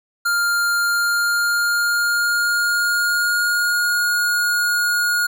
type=tone with pitch glide; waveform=square; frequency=1400 to 1436 Hz; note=F6 to F6; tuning=+4 to +48 cents; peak=-17 dBFS; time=0.25-5.27 s; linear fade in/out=10 ms; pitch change=+44 cents; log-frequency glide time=0.76-4.16 s; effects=none